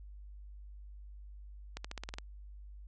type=accelerating click train; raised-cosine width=0.2 ms; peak=-23 dBFS; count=8; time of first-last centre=1.77-2.185 s; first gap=75 ms; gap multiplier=0.92; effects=added 50 Hz sine -47 dBFS peak until 2.87 s + resampled to 22050 Hz